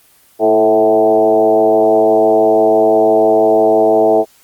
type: tone with frequency modulation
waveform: sine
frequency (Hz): 546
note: C#5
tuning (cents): -26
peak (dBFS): -7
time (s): 0.39-4.25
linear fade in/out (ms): 50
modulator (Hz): 106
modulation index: 2
effects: white hiss -49 dBFS RMS until 4.43 s + Opus 24 kbps